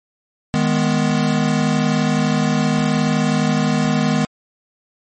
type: chord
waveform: square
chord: G# minor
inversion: second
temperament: equal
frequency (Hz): 155.56 / 207.7 / 246.9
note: D#3 / G#3 / B3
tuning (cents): 0 / 0 / 0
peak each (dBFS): -20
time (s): 0.54-4.25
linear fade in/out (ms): 0
effects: MP3 32 kbps